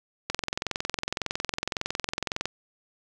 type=click train; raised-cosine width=0.2 ms; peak=-10 dBFS; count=48; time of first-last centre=0.3-2.456 s; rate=21.8 Hz; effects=none